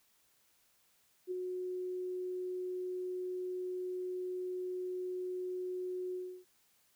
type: tone with ADSR envelope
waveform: sine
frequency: 365.5 Hz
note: F#4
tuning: 21 cents flat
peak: -33 dBFS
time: 1.27-6.45 s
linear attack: 43 ms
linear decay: 12 ms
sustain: -3 dB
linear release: 310 ms
effects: white hiss -71 dBFS RMS until 6.95 s